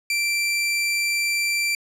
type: tone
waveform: sawtooth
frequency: 2349 Hz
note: D7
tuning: in tune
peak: -17 dBFS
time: 0.1-1.75 s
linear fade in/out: 2 ms
effects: low-pass 12000 Hz 12 dB/octave